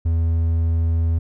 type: tone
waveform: triangle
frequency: 82.41 Hz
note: E2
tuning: in tune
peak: -14 dBFS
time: 0.05-1.19 s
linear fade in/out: 10 ms
effects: none